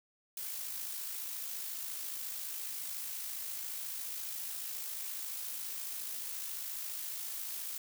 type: noise with amplitude modulation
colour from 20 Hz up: blue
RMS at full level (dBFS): -39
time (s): 0.37-7.78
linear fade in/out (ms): 2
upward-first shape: sine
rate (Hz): 54.4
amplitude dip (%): 35
effects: none